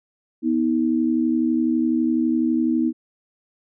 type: tone pair together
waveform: sine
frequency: 246 / 318 Hz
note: B3 / D#4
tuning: -7 / +38 cents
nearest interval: major third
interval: 445 cents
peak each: -20 dBFS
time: 0.42-2.93 s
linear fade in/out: 50 ms
effects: none